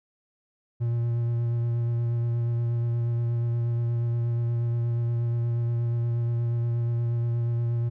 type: tone with vibrato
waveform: triangle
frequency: 117.9 Hz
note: A#2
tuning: 20 cents sharp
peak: -21 dBFS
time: 0.8-7.9 s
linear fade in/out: 20 ms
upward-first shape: sine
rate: 8.4 Hz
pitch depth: 14 cents each way
effects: none